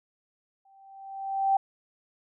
sine tone with exponential growth, 780 Hz, G5, 9 cents flat, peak -18 dBFS, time 0.65-1.57 s, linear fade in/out 5 ms, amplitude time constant 200 ms, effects none

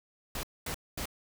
pink noise bursts, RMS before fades -36 dBFS, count 3, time 0.35-1.056 s, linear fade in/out 2 ms, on 82 ms, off 230 ms, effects none

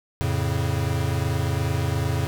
square chord, F augmented, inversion none, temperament equal, 87.31 / 110 / 138.59 Hz, F2 / A2 / C#3, 0 / 0 / 0 cents, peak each -27 dBFS, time 0.21-2.27 s, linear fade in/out 0 ms, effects none

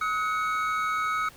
triangle tone cluster, 1273 / 1473 / 2224 Hz, D#6 / F#6 / C#7, +39 / -8 / +5 cents, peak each -24 / -32 / -33 dBFS, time 0.01-1.29 s, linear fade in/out 5 ms, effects pink hiss -51 dBFS RMS until 1.36 s

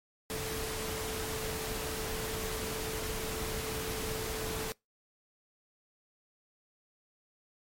sine tone in noise, 440 Hz, A4, in tune, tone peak -39 dBFS, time 0.3-4.72 s, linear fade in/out 0 ms, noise pink, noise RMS -37 dBFS, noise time 0.3-4.72 s, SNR -5 dB, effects noise-tail reverb RT60 0.2 s tail -25 dB re dry + MP3 64 kbps

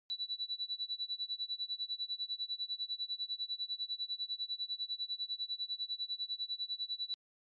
sine tone with tremolo, 3951 Hz, B7, in tune, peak -33 dBFS, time 0.1-7.14 s, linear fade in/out 0 ms, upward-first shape sine, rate 10 Hz, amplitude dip 95%, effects MP3 32 kbps

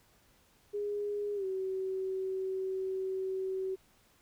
sine tone with pitch glide, 411.4 to 379.4 Hz, G#4 to F#4, -16 to +43 cents, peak -32 dBFS, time 0.73-3.76 s, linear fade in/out 20 ms, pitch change -141 cents, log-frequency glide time 1.35-1.45 s, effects pink hiss -66 dBFS RMS until 4.21 s

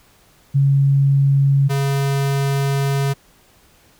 sine / square tone pair in turn, 138.59 / 138.59 Hz, C#3 / C#3, 0 / 0 cents, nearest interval unison, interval 0 cents, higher neither, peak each -11 / -17 dBFS, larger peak first, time 0.54-1.69 / 1.69-3.14 s, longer second, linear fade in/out 20 ms, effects pink hiss -53 dBFS RMS until 3.99 s

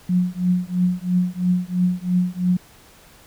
sine tone with tremolo, 180.2 Hz, F#3, 45 cents flat, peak -13 dBFS, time 0.09-2.57 s, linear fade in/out 5 ms, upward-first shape triangle, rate 3 Hz, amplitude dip 100%, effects pink hiss -49 dBFS RMS until 3.26 s

